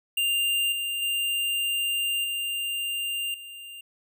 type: tone with level steps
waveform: square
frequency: 2794 Hz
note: F7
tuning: in tune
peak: -23 / -28 / -25 / -28 / -40 dBFS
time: 0.17-3.81 s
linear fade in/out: 5 ms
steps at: 0.72 / 1.02 / 2.24 / 3.34 s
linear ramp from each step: 2 ms
effects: none